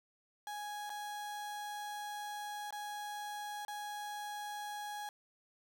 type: tone with dropouts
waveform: 35% pulse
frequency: 830.6 Hz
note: G#5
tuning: in tune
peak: -39 dBFS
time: 0.47-5.09 s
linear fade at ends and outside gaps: 1 ms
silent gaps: 0.895-0.901 / 2.707-2.725 / 3.65-3.681 s
effects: none